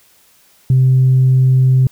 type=tone; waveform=sine; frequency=130 Hz; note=C3; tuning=11 cents flat; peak=-6 dBFS; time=0.7-1.87 s; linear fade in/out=2 ms; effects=tanh soft clip ceiling -4 dBFS + white hiss -51 dBFS RMS until 1.91 s